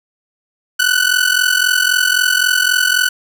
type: ring-modulated tone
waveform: sawtooth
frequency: 1490 Hz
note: F#6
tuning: 12 cents sharp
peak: -5 dBFS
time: 0.79-3.09 s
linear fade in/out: 10 ms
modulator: 21.9 Hz
effects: 7-bit